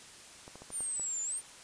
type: clicks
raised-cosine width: 1 ms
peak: -33 dBFS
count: 6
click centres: 0.479 / 0.556 / 0.62 / 0.704 / 0.806 / 0.997 s
type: exponential two-way sweep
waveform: sine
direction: down then up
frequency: 9200 to 7040 to 9200 Hz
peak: -33 dBFS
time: 0.71-1.42 s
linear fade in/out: 50 ms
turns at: 1.22 s
effects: white hiss -52 dBFS RMS until 1.63 s + resampled to 22050 Hz